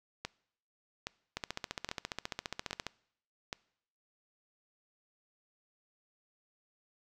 two click trains, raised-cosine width 0.2 ms, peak -18 / -19 dBFS, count 23 / 5, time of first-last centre 1.37-2.867 / 0.25-3.529 s, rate 14.7 / 1.22 Hz, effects noise-tail reverb RT60 0.7 s tail -23 dB re dry

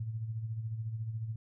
sine tone with tremolo, 111.6 Hz, A2, 25 cents sharp, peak -32 dBFS, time 0-1.36 s, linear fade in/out 5 ms, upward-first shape sine, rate 14 Hz, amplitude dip 55%, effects none

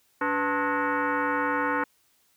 sine tone with frequency modulation, 287.9 Hz, D4, 34 cents flat, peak -23 dBFS, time 0.21-1.84 s, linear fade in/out 5 ms, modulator 392 Hz, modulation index 3.9, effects white hiss -66 dBFS RMS until 2.36 s

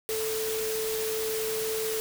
sine tone in noise, 440 Hz, A4, in tune, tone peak -29 dBFS, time 0.09-2 s, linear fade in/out 0 ms, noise white, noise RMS -34 dBFS, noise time 0.09-2 s, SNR +2 dB, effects none

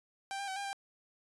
sawtooth tone with pitch steps, 785 / 798 / 763 / 802 / 791 Hz, G5 / G5 / G5 / G5 / G5, +2 / +31 / -47 / +39 / +15 cents, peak -33 dBFS, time 0.31-0.73 s, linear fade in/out 0 ms, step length 84 ms, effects resampled to 24000 Hz

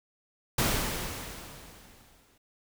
pink noise with exponential decay, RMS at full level -25 dBFS, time 0.58-2.38 s, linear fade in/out 5 ms, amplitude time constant 390 ms, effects none

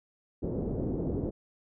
white low-pass noise, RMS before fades -32 dBFS, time 0.42-1.31 s, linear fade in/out 20 ms, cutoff 420 Hz, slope 24 dB/octave, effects none

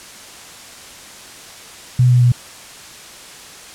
sine tone with pitch steps, 125 / 123.56 / 122.14 Hz, B2 / B2 / B2, +21 / +1 / -19 cents, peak -8 dBFS, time 1.99-2.32 s, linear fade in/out 5 ms, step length 110 ms, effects white hiss -37 dBFS RMS until 3.74 s + low-pass 9000 Hz 12 dB/octave

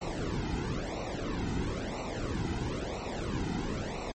brown noise with flanger, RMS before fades -34 dBFS, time 0.01-4.12 s, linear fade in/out 10 ms, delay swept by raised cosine 0.6 to 1.8 ms, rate 1 Hz, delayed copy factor -0.85, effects MP3 32 kbps

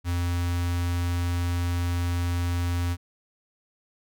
square tone with notch filter, 87.31 Hz, F2, in tune, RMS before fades -26 dBFS, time 0.04-2.97 s, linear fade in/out 50 ms, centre 520 Hz, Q 1.1, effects none

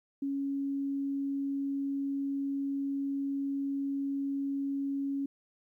sine tone, 277.2 Hz, C#4, in tune, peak -30 dBFS, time 0.22-5.26 s, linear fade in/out 5 ms, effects 12-bit

